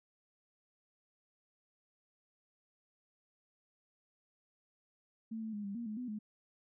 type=tone with pitch steps; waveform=sine; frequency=223.1 / 220.5 / 207.3 / 199.3 / 235.4 / 213.6 / 249.1 / 212.3 Hz; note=A3 / A3 / G#3 / G3 / A#3 / G#3 / B3 / G#3; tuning=+24 / +4 / -3 / +29 / +17 / +49 / +15 / +38 cents; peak=-38 dBFS; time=5.31-6.19 s; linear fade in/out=10 ms; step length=110 ms; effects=none